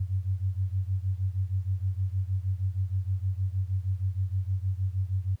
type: beating tone pair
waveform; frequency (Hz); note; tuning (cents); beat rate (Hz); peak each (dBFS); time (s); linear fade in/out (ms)
sine; 92.5 / 98.9; F#2 / G2; 0 / +16; 6.4; -28 / -30; 0-5.36; 10
effects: pink hiss -67 dBFS RMS until 5.4 s